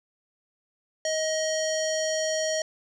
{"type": "tone with low-pass filter", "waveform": "square", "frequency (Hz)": 629, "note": "D#5", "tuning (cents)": 19, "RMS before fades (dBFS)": -27, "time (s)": [1.05, 2.62], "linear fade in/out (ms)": 2, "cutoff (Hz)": 6100, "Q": 4.8, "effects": []}